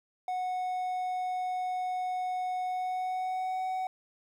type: tone with pitch glide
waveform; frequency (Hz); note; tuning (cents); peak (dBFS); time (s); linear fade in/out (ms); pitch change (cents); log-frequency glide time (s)
triangle; 735 to 748.3; F#5 to F#5; -12 to +19; -28; 0.28-3.87; 2; +31; 2.66-3.63
effects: 11-bit